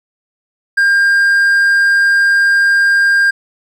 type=tone; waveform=triangle; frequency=1603 Hz; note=G6; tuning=38 cents sharp; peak=-6 dBFS; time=0.77-3.31 s; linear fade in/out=10 ms; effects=none